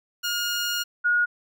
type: tone pair in turn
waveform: 15% pulse / sine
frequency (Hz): 1426 / 1443.4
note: F6 / F#6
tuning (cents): +36 / -43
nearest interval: unison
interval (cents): 21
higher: second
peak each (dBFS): -18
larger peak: neither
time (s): 0.23-0.84 / 1.04-1.26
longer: first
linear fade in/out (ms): 20
effects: none